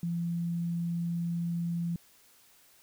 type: tone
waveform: sine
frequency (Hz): 170.5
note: F3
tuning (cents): -41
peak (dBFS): -29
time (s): 0.03-1.96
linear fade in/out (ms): 2
effects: white hiss -61 dBFS RMS until 2.82 s